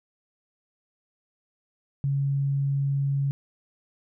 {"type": "tone", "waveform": "sine", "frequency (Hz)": 139.1, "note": "C#3", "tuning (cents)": 6, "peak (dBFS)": -22, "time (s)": [2.04, 3.31], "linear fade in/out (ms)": 0, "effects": []}